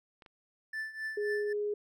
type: clicks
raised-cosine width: 0.3 ms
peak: -37 dBFS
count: 2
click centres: 0.222 / 0.262 s
type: tone with tremolo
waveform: triangle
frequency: 1760 Hz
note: A6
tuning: in tune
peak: -31 dBFS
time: 0.73-1.53 s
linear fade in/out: 5 ms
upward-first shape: triangle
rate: 3.8 Hz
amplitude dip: 85%
type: tone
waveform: sine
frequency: 415.3 Hz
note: G#4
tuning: in tune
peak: -30 dBFS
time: 1.17-1.74 s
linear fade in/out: 5 ms
effects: none